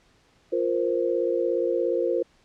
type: chord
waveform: sine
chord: F suspended fourth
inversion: none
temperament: equal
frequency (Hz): 349.2 / 466.2 / 523.3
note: F4 / Bb4 / C5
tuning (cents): 0 / 0 / 0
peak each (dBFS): -26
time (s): 0.52-2.23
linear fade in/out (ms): 10
effects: pink hiss -61 dBFS RMS until 2.44 s + low-pass 6000 Hz 12 dB/octave